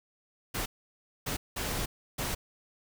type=noise bursts at uneven times; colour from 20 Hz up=pink; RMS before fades=-33 dBFS; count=4; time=0.54-0.66 / 1.26-1.37 / 1.56-1.86 / 2.18-2.35 s; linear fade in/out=10 ms; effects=none